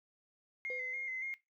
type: tone with vibrato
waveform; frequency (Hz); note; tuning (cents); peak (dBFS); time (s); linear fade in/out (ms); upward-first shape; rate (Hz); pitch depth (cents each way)
sine; 2093; C7; 0; -36; 0.65-1.34; 0; square; 3.5; 34
type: tone with exponential decay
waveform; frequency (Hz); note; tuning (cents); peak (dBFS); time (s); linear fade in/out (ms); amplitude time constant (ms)
sine; 503; B4; +32; -39; 0.7-1.26; 1; 120
effects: noise-tail reverb RT60 0.2 s tail -19 dB re dry + tanh soft clip ceiling -29 dBFS